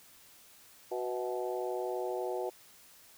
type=harmonic tone with a mistuned harmonic; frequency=123.47 Hz; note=B2; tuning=in tune; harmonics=3 / 4 / 5 / 6 / 7; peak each=-36 / -38 / -40 / -42 / -43 dBFS; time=0.91-2.5 s; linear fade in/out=10 ms; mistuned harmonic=5; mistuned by=+56 cents; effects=white hiss -58 dBFS RMS until 3.17 s